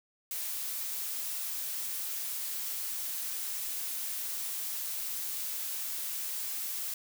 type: noise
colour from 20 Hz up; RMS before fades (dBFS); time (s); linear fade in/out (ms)
blue; -36; 0.31-6.94; 2
effects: none